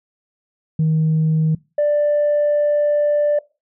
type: tone pair in turn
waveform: sine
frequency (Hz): 157.8 / 589.1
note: D#3 / D5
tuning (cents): +25 / +5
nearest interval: octave + major seventh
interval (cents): 2280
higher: second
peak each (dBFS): -12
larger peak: neither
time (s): 0.79-1.55 / 1.78-3.39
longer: second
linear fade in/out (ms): 5
effects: noise-tail reverb RT60 0.3 s tail -23 dB re dry + tanh soft clip ceiling -11 dBFS